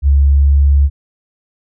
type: tone with pitch glide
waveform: sine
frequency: 69.9 to 70.43 Hz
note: C#2 to C#2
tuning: +15 to +28 cents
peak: -6 dBFS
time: 0.02-0.9 s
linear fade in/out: 50 ms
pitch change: +13 cents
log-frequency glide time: 0.27-0.55 s
effects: none